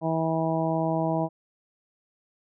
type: harmonic tone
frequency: 162 Hz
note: E3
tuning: 30 cents flat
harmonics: 1 / 2 / 3 / 4 / 5 / 6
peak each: -28 / -29 / -35 / -28 / -32 / -34 dBFS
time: 0.01-1.29 s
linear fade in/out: 50 ms
effects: none